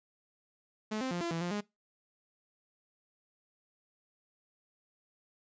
sawtooth tone with pitch steps, 215.3 / 260.6 / 174.9 / 340.4 / 166 / 175.5 / 206.9 Hz, A3 / C4 / F3 / F4 / E3 / F3 / G#3, -37 / -7 / +3 / -44 / +12 / +9 / -6 cents, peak -29 dBFS, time 0.91-1.61 s, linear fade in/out 10 ms, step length 100 ms, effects noise-tail reverb RT60 0.2 s tail -22 dB re dry + resampled to 16000 Hz

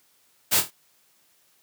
white noise with echo, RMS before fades -20 dBFS, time 0.51-0.61 s, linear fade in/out 20 ms, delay 25 ms, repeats 4, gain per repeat -7 dB, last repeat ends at 0.71 s, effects white hiss -63 dBFS RMS until 1.62 s + high-pass 100 Hz 12 dB/octave

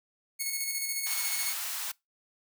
5% pulse tone with tremolo, 2195 Hz, C#7, 18 cents flat, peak -19 dBFS, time 0.39-1.54 s, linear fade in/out 20 ms, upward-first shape square, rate 14 Hz, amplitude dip 35%
white high-pass noise, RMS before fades -35 dBFS, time 1.06-1.92 s, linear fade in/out 10 ms, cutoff 780 Hz, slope 24 dB/octave
effects noise-tail reverb RT60 0.2 s tail -24 dB re dry

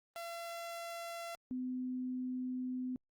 sawtooth / sine tone pair in turn, 679 / 253.8 Hz, F5 / B3, -49 / +47 cents, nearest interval octave + perfect fourth, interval 1704 cents, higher first, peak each -38 / -36 dBFS, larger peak second, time 0.16-1.35 / 1.51-2.96 s, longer second, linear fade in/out 0 ms, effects Opus 32 kbps

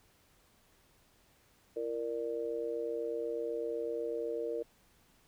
sine tone with amplitude modulation, 466.2 Hz, A#4, in tune, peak -29 dBFS, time 1.76-4.63 s, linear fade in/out 10 ms, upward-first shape sine, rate 128 Hz, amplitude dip 95%, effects pink hiss -67 dBFS RMS until 5.27 s

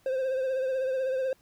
triangle tone with vibrato, 523.3 Hz, C5, in tune, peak -24 dBFS, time 0.06-1.33 s, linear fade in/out 2 ms, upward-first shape triangle, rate 16 Hz, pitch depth 49 cents each way, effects pink hiss -64 dBFS RMS until 1.41 s

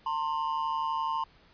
triangle ring-modulated tone, 980 Hz, B5, 14 cents flat, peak -23 dBFS, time 0.06-1.24 s, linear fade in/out 5 ms, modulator 75.9 Hz, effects pink hiss -60 dBFS RMS until 1.53 s + resampled to 11025 Hz

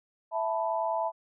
sine chord, E suspended fourth, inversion none, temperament just, 659.3 / 879 / 988.9 Hz, E5 / A5 / B5, 0 / -2 / +2 cents, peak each -30 / -31 / -33 dBFS, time 0.31-1.12 s, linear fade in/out 50 ms, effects none

